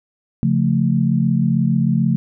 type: chord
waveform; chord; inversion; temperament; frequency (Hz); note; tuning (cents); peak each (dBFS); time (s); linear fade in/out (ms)
sine; Db augmented; none; equal with one note detuned; 138.59 / 174.61 / 221.1; Db3 / F3 / A3; 0 / 0 / +9; -18; 0.43-2.16; 0
effects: none